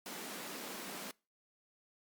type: high-pass noise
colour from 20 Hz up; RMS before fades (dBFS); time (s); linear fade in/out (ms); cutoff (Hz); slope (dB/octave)
pink; -45; 0.06-1.11; 0; 180; 48
effects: noise-tail reverb RT60 0.3 s tail -24 dB re dry + Opus 48 kbps